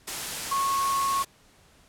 sine tone in noise, 1098 Hz, C#6, 17 cents flat, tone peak -23 dBFS, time 0.51-1.23 s, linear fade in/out 10 ms, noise white, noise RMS -32 dBFS, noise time 0.07-1.25 s, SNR +6 dB, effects pink hiss -58 dBFS RMS until 1.88 s + low-pass 11000 Hz 12 dB/octave

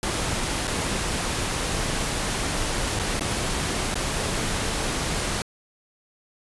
pink noise with dropouts, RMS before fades -26 dBFS, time 0.03-5.42 s, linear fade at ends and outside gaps 1 ms, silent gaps 0.672-0.677 / 2.991-2.996 / 3.195-3.208 / 3.943-3.955 s, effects resampled to 24000 Hz

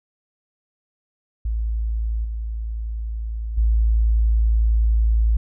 sine tone with level steps, 55.4 Hz, A1, 13 cents sharp, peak -20 / -24 / -14 dBFS, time 1.45-5.37 s, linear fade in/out 5 ms, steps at 2.24 / 3.57 s, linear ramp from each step 10 ms, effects none

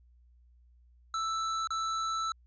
square tone with dropouts, 1321 Hz, E6, 3 cents sharp, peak -31 dBFS, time 1.14-2.32 s, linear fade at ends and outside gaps 2 ms, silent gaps 1.673-1.705 s, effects added 60 Hz sine -58 dBFS peak until 2.46 s + resampled to 16000 Hz

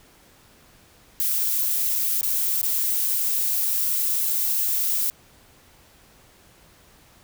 violet noise with dropouts, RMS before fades -23 dBFS, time 1.2-5.1 s, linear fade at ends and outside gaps 0 ms, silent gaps 1.955-1.959 / 2.211-2.231 / 2.615-2.63 s, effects pink hiss -54 dBFS RMS until 7.23 s

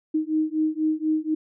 sine beating tone pair, 310 / 314.1 Hz, D#4 / D#4, -6 / +16 cents, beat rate 4.1 Hz, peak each -24 dBFS, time 0.14-1.35 s, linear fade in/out 10 ms, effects none

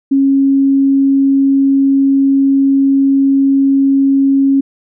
sine tone, 273.5 Hz, C#4, 23 cents flat, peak -7 dBFS, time 0.11-4.61 s, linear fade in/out 10 ms, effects none

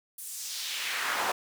brown noise with high-pass filter sweep, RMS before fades -33 dBFS, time 0.18-1.32 s, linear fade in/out 5 ms, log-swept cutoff 11000 to 800 Hz, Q 1.5, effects none

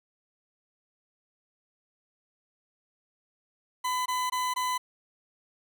40% pulse tone bursts, 1006 Hz, B5, 32 cents sharp, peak -26 dBFS, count 4, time 3.84-4.78 s, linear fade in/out 10 ms, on 220 ms, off 20 ms, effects none

